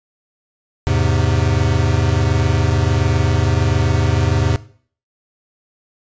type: chord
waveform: square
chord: E augmented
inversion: none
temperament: equal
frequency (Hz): 82.41 / 103.83 / 130.81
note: E2 / G#2 / B#2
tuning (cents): 0 / 0 / 0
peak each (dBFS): -19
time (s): 0.87-4.56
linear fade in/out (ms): 0
effects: noise-tail reverb RT60 0.5 s tail -18 dB re dry + resampled to 16000 Hz